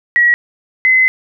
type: tone pair in turn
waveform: sine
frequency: 1917 / 2042 Hz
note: A#6 / C7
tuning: +48 / -43 cents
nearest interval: minor second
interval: 109 cents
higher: second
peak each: -7 dBFS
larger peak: neither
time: 0.16-0.34 / 0.85-1.08 s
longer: second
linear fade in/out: 0 ms
effects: none